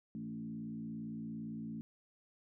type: tone with frequency modulation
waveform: sine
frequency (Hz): 220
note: A3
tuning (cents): 0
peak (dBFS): -40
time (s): 0.15-1.81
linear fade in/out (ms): 0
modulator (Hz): 57.6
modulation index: 1
effects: none